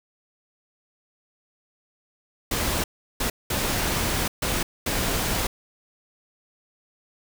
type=noise bursts at uneven times; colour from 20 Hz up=pink; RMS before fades=-25 dBFS; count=5; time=2.51-2.84 / 3.2-3.3 / 3.5-4.28 / 4.42-4.63 / 4.86-5.47 s; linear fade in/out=5 ms; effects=none

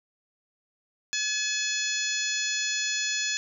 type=harmonic tone; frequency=852 Hz; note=G#5; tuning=44 cents sharp; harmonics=2 / 3 / 4 / 5 / 6 / 7 / 8; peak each=-33 / -33 / -33 / -35 / -36 / -35 / -33 dBFS; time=1.13-3.37 s; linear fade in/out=0 ms; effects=none

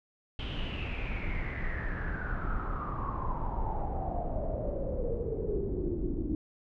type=noise with low-pass filter sweep; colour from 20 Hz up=brown; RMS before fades=-33 dBFS; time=0.39-6.35 s; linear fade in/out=2 ms; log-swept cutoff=3200 to 300 Hz; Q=9.3; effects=none

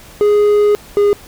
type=tone pair in turn; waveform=triangle; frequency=415.3 / 409.1 Hz; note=G#4 / G#4; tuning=0 / -26 cents; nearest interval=unison; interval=26 cents; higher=first; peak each=-6 dBFS; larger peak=neither; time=0.21-0.75 / 0.97-1.13 s; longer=first; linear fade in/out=0 ms; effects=pink hiss -39 dBFS RMS until 1.27 s

